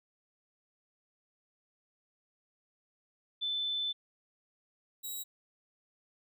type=tone pair in turn; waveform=sine / 5% pulse; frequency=3520 / 3859 Hz; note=A7 / B7; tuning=0 / -41 cents; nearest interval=major second; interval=159 cents; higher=second; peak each=-31 / -30 dBFS; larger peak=second; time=3.41-3.93 / 5.03-5.24 s; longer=first; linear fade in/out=20 ms; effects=none